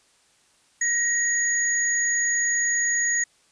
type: tone pair together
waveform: sine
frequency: 1890 / 6735 Hz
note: A#6 / G#8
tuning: +23 / +23 cents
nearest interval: octave + minor seventh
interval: 2200 cents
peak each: -23 dBFS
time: 0.81-3.24 s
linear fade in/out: 5 ms
effects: white hiss -61 dBFS RMS until 3.51 s + resampled to 22050 Hz